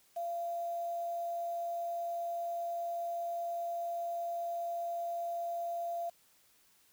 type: tone with quantisation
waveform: sine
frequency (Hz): 685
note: F5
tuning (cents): -34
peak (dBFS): -34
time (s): 0.16-6.1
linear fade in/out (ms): 10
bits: 9
effects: white hiss -67 dBFS RMS until 6.92 s